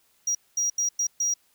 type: tone bursts at uneven times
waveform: triangle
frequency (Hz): 5730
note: F8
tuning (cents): +44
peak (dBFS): -21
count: 5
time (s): 0.27-0.35 / 0.57-0.7 / 0.78-0.89 / 0.99-1.07 / 1.2-1.34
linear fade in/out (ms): 5
effects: white hiss -65 dBFS RMS until 1.54 s